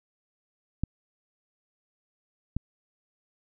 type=clicks; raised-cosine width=5 ms; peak=-14 / -16 dBFS; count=2; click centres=0.836 / 2.566 s; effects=none